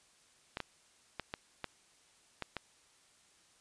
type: clicks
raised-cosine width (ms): 0.3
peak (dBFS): -21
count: 7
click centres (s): 0.571 / 0.603 / 1.197 / 1.339 / 1.643 / 2.423 / 2.567
effects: white hiss -66 dBFS RMS until 3.6 s + resampled to 22050 Hz